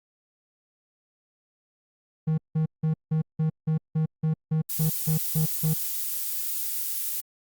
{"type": "tone bursts", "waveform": "triangle", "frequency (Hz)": 157.6, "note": "D#3", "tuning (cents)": 23, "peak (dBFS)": -19, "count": 13, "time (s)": [2.27, 5.74], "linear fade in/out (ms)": 10, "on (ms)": 110, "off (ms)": 170}
{"type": "noise", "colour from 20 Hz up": "violet", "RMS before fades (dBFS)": -29, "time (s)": [4.69, 7.21], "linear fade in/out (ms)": 10}
{"effects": ["Opus 48 kbps"]}